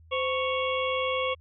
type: harmonic tone with a mistuned harmonic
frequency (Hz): 554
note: C#5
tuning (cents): -1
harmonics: 1 / 2 / 4 / 5 / 6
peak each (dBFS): -28 / -31 / -34 / -35 / -36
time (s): 0.11-1.35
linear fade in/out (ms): 20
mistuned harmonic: 1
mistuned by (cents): -120
effects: added 81 Hz sine -51 dBFS peak until 1.4 s